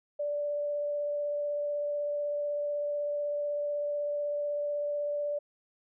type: tone with vibrato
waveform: sine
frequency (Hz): 584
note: D5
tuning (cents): -10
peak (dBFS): -29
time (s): 0.19-5.39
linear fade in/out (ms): 10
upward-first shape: sine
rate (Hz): 16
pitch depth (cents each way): 8
effects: none